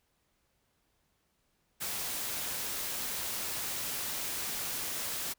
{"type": "noise", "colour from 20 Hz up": "white", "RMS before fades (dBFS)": -36, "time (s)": [1.8, 5.34], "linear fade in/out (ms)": 20, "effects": ["pink hiss -75 dBFS RMS until 5.38 s"]}